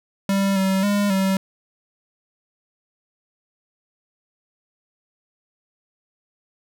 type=tone with pitch steps; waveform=square; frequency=196.3 / 191.5 / 203.6 / 192 Hz; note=G3 / G3 / G#3 / G3; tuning=+3 / -40 / -34 / -36 cents; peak=-18 dBFS; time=0.29-1.37 s; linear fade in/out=2 ms; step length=270 ms; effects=none